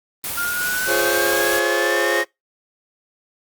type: noise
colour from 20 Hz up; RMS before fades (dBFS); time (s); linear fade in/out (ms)
white; -26; 0.24-1.59; 0
type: exponential sweep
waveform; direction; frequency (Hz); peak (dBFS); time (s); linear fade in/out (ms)
sine; up; 1396.9 to 1864.7; -21; 0.37-2.24; 10
type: chord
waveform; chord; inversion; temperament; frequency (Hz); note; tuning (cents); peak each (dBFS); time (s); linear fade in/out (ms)
sawtooth; Db major seventh; first; just; 346.5 / 415.8 / 519.7 / 554.4; F4 / Ab4 / C5 / Db5; -14 / +2 / -12 / 0; -20; 0.86-2.25; 50
effects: noise-tail reverb RT60 0.2 s tail -25 dB re dry + Opus 24 kbps